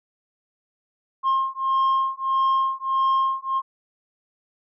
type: beating tone pair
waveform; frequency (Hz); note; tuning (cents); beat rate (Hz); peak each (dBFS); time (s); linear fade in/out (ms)
sine; 1066 / 1067.6; C6 / C6; +32 / +35; 1.6; -20; 1.23-3.62; 50
effects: tanh soft clip ceiling -16 dBFS